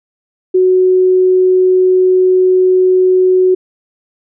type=tone; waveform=sine; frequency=370 Hz; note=F#4; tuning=in tune; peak=-6 dBFS; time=0.54-3.55 s; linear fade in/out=10 ms; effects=none